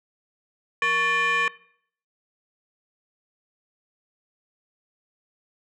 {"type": "tone with frequency modulation", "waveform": "sine", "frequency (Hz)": 1760, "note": "A6", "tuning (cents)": 0, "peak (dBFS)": -17, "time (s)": [0.82, 1.48], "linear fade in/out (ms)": 2, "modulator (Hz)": 645, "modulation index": 1.3, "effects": ["noise-tail reverb RT60 0.6 s tail -21 dB re dry", "tanh soft clip ceiling -18 dBFS"]}